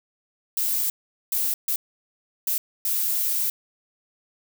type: noise bursts at uneven times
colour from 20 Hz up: violet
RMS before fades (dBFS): -24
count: 5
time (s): 0.57-0.9 / 1.32-1.54 / 1.68-1.76 / 2.47-2.58 / 2.85-3.5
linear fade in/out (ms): 2
effects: none